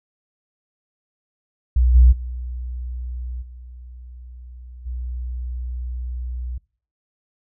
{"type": "tone with level steps", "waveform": "sine", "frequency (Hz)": 61.5, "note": "B1", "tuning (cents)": -7, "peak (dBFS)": [-12, -6, -26, -36, -25], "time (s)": [1.76, 6.58], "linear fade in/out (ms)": 5, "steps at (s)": [1.94, 2.11, 3.41, 4.85], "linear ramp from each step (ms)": 20, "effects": ["noise-tail reverb RT60 0.5 s tail -25 dB re dry", "tanh soft clip ceiling -4 dBFS"]}